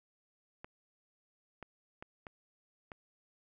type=clicks; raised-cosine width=0.5 ms; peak=-30 dBFS; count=5; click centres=0.645 / 1.627 / 2.025 / 2.268 / 2.918 s; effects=none